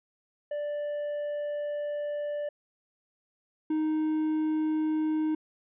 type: tone pair in turn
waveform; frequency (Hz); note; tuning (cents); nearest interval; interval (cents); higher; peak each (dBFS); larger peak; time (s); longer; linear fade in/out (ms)
triangle; 587.3 / 311.1; D5 / D#4; 0 / 0; major seventh; 1100; first; -28 / -23; second; 0.51-2.49 / 3.7-5.35; first; 5
effects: resampled to 8000 Hz